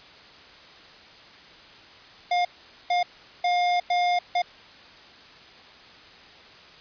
square tone bursts at uneven times, 710 Hz, F5, 28 cents sharp, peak -21 dBFS, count 5, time 2.31-2.45 / 2.9-3.03 / 3.44-3.8 / 3.9-4.19 / 4.35-4.42 s, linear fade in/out 5 ms, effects white hiss -48 dBFS RMS until 6.8 s + resampled to 11025 Hz

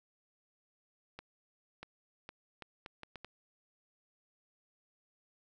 accelerating click train, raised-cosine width 0.3 ms, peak -29 dBFS, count 8, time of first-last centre 1.19-3.246 s, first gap 640 ms, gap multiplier 0.72, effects none

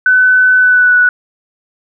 sine tone with pitch glide, 1507 to 1476 Hz, F#6 to F#6, +31 to -5 cents, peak -5 dBFS, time 0.06-1.09 s, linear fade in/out 2 ms, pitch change -36 cents, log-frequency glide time 0.57-0.97 s, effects none

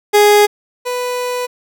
30% pulse tone pair in turn, 414.7 / 495 Hz, G#4 / B4, -3 / +4 cents, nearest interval minor third, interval 307 cents, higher second, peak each -4 / -15 dBFS, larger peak first, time 0.13-0.47 / 0.85-1.47 s, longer second, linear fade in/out 20 ms, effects none

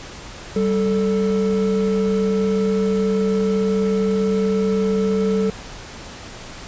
triangle tone pair together, 194.19 / 440 Hz, G3 / A4, -16 / 0 cents, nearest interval octave + major second, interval 1416 cents, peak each -17 dBFS, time 0.56-5.5 s, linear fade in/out 2 ms, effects pink hiss -36 dBFS RMS until 6.67 s + resampled to 16000 Hz

